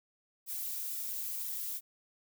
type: noise with flanger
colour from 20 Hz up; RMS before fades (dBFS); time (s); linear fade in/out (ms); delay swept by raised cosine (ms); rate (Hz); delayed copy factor
violet; -38; 0.46-1.81; 50; 2 to 4.1; 2.1; +0.85
effects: none